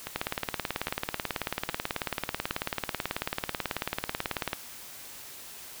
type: two click trains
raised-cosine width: 0.3 ms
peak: -17 / -12 dBFS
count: 4 / 81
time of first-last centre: 0.07-2.509 / 0.16-4.532 s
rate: 1.23 / 18.3 Hz
effects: white hiss -45 dBFS RMS until 5.8 s